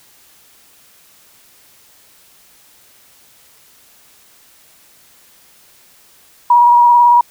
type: tone with vibrato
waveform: sine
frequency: 960 Hz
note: B5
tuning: 49 cents flat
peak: -5 dBFS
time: 6.5-7.21 s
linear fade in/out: 5 ms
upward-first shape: square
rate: 18 Hz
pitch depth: 18 cents each way
effects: white hiss -48 dBFS RMS until 7.3 s